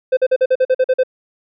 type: tone bursts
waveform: triangle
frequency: 515 Hz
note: C5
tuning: 28 cents flat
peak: -8 dBFS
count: 10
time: 0.12-1.035 s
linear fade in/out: 10 ms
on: 51 ms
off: 45 ms
effects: resampled to 11025 Hz